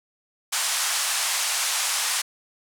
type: band-pass noise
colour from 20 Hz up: white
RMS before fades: -25 dBFS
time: 0.52-2.22 s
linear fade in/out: 10 ms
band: 740 to 10000 Hz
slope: 24 dB/octave
effects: none